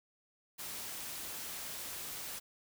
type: noise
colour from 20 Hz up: white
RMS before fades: -43 dBFS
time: 0.58-2.4 s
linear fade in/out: 20 ms
effects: none